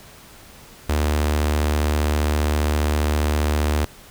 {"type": "tone with notch filter", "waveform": "sawtooth", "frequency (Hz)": 75, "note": "D2", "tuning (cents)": 37, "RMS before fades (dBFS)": -20, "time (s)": [0.89, 3.85], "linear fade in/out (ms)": 5, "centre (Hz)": 150, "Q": 1.7, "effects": ["pink hiss -45 dBFS RMS until 4.1 s"]}